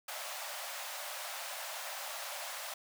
pink high-pass noise, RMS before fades -42 dBFS, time 0.08-2.74 s, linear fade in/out 5 ms, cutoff 550 Hz, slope 96 dB/octave, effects none

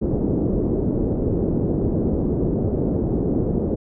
white low-pass noise, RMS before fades -21 dBFS, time 0.01-3.76 s, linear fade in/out 20 ms, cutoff 410 Hz, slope 24 dB/octave, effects none

